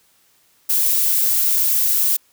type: noise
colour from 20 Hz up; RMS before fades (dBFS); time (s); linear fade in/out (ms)
violet; -17; 0.69-2.17; 10
effects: white hiss -58 dBFS RMS until 2.32 s